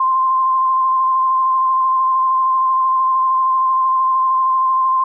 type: tone with vibrato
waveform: sine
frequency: 1046.5 Hz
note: C6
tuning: in tune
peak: -12 dBFS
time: 0-5.04 s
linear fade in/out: 5 ms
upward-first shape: square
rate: 13 Hz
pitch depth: 13 cents each way
effects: none